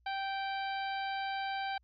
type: harmonic tone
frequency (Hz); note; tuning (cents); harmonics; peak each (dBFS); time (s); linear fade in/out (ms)
781; G5; -7; 1 / 2 / 3 / 4 / 5 / 6; -35 / -41 / -45 / -47 / -49 / -51; 0.06-1.78; 5
effects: added 60 Hz sine -66 dBFS peak until 1.83 s + AAC 64 kbps